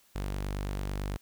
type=tone; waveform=sawtooth; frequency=49 Hz; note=G1; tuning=in tune; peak=-28 dBFS; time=0.15-1.17 s; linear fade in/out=10 ms; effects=white hiss -64 dBFS RMS until 1.21 s